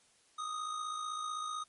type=tone with amplitude modulation; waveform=square; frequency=1244.5 Hz; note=D#6; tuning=in tune; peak=-35 dBFS; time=0.38-1.64 s; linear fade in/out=10 ms; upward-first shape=sine; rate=55.8 Hz; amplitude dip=50%; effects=white hiss -67 dBFS RMS until 1.68 s + MP3 48 kbps